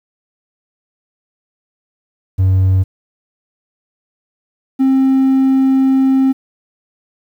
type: tone pair in turn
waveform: triangle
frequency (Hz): 94.4 / 265.8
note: F#2 / C4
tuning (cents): +35 / +27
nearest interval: octave + tritone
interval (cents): 1792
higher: second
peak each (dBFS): -6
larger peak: neither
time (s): 2.38-2.84 / 4.79-6.33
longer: second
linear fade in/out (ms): 20
effects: tanh soft clip ceiling -2 dBFS + 8-bit